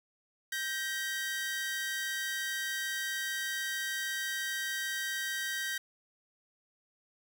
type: tone pair together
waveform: sawtooth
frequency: 1568 / 1894.5 Hz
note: G6 / A#6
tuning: 0 / +27 cents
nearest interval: minor third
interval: 327 cents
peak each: -32 / -33 dBFS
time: 0.52-5.78 s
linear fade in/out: 5 ms
effects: 9-bit